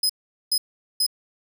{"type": "tone bursts", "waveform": "sawtooth", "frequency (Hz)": 5050, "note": "D#8", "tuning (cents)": 25, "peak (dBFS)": -16, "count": 3, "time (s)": [0.03, 1.065], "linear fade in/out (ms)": 5, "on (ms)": 65, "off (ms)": 420, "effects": []}